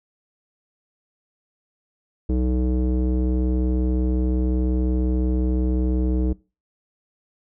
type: tone with low-pass filter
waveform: square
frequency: 62.8 Hz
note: B1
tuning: 30 cents sharp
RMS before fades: -21 dBFS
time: 2.29-6.33 s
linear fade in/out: 5 ms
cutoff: 370 Hz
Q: 3
effects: noise-tail reverb RT60 0.3 s tail -22 dB re dry